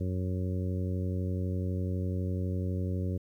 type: harmonic tone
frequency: 92 Hz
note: F#2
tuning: 9 cents flat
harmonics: 1 / 2 / 3 / 4 / 5 / 6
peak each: -30 / -36 / -40 / -42 / -44 / -46 dBFS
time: 0-3.18 s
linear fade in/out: 10 ms
effects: 11-bit